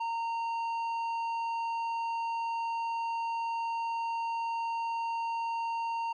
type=tone with tanh clipping; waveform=sine; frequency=921 Hz; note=A#5; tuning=21 cents flat; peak=-32 dBFS; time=0-6.13 s; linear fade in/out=10 ms; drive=8 dB; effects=none